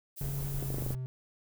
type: noise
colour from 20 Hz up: violet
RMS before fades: -43 dBFS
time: 0.16-0.95 s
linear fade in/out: 20 ms
type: noise with tremolo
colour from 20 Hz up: brown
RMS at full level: -39 dBFS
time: 0.21-0.95 s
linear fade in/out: 0 ms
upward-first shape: sine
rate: 5.7 Hz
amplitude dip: 25%
type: tone with pitch glide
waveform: triangle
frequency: 138.6 to 128.57 Hz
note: C#3 to C3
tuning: 0 to -30 cents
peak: -32 dBFS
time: 0.21-1.06 s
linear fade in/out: 0 ms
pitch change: -130 cents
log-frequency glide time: 0.53-0.87 s
type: clicks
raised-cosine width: 2 ms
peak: -24 dBFS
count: 7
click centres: 0.627 / 0.704 / 0.744 / 0.784 / 0.823 / 0.864 / 0.906 s
effects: none